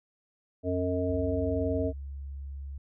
harmonic tone, 90.6 Hz, F#2, 36 cents flat, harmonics 1 / 3 / 5 / 7, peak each -32 / -31 / -32 / -32 dBFS, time 0.63-1.93 s, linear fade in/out 50 ms
sine tone, 69.3 Hz, C#2, in tune, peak -36 dBFS, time 1.09-2.78 s, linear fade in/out 5 ms
effects none

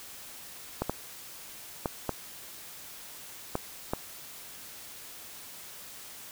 clicks, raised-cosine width 1 ms, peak -14 dBFS, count 6, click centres 0.82 / 0.896 / 1.858 / 2.093 / 3.554 / 3.935 s, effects white hiss -46 dBFS RMS until 6.31 s

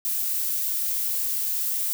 violet noise, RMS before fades -26 dBFS, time 0.05-1.93 s, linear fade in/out 0 ms, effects none

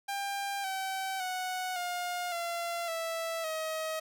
sawtooth tone with pitch steps, 797 / 767.2 / 738.5 / 710.9 / 684.3 / 658.7 / 634 Hz, G5 / G5 / F#5 / F5 / F5 / E5 / D#5, +28 / -37 / -3 / +31 / -35 / -1 / +32 cents, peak -29 dBFS, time 0.08-4 s, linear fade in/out 10 ms, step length 560 ms, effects none

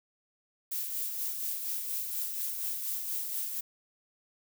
violet noise with tremolo, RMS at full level -33 dBFS, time 0.71-3.61 s, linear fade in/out 10 ms, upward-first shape sine, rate 4.2 Hz, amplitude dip 40%, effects none

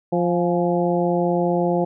harmonic tone with a mistuned harmonic, 175.1 Hz, F3, 5 cents sharp, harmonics 1 / 2 / 3 / 4 / 5, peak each -22 / -22 / -23 / -25 / -29 dBFS, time 0.12-1.85 s, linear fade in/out 10 ms, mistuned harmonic 5, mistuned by -57 cents, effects none

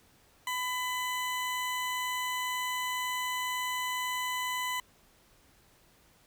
20% pulse tone, 1002 Hz, B5, 25 cents sharp, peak -26 dBFS, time 0.47-4.8 s, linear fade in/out 2 ms, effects pink hiss -63 dBFS RMS until 6.26 s

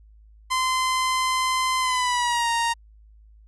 sawtooth tone with pitch glide, 1033 to 931 Hz, C6 to A#5, -22 to -2 cents, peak -17 dBFS, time 0.5-2.74 s, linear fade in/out 20 ms, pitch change -180 cents, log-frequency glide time 1.8-2.49 s, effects added 53 Hz sine -48 dBFS peak until 3.47 s + resampled to 24000 Hz

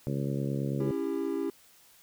harmonic tone, 69.3 Hz, C#2, in tune, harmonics 2 / 3 / 4 / 5 / 6 / 7 / 8, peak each -31 / -35 / -37 / -39 / -41 / -42 / -43 dBFS, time 0.07-0.91 s, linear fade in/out 0 ms
triangle chord, C# diminished, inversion none, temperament just, 277.2 / 332.6 / 399.1 Hz, C#4 / E4 / G4, 0 / +16 / +31 cents, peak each -32 / -31 / -31 dBFS, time 0.8-1.5 s, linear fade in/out 2 ms
effects white hiss -59 dBFS RMS until 2.02 s

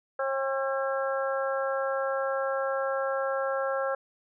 harmonic tone with a mistuned harmonic, 270 Hz, C#4, 45 cents flat, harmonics 2 / 3 / 4 / 5 / 6, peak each -28 / -36 / -37 / -34 / -37 dBFS, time 0.19-3.95 s, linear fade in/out 5 ms, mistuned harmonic 3, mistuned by -17 cents, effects none

